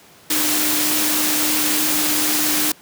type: tone in noise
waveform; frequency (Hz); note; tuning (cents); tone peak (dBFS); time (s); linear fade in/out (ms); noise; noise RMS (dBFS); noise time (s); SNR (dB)
sine; 303.3; D#4; -44; -25; 0.3-2.72; 5; white; -19; 0.3-2.72; -9
effects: pink hiss -47 dBFS RMS until 2.81 s + high-pass 150 Hz 12 dB/octave